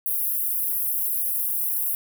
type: high-pass noise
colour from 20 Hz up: pink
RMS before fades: -25 dBFS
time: 0.06-1.95 s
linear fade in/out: 0 ms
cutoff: 11000 Hz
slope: 48 dB/octave
effects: none